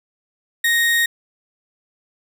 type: tone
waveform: 35% pulse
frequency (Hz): 1864.7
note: A#6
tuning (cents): 0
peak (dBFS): -13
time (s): 0.64-1.06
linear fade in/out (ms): 5
effects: none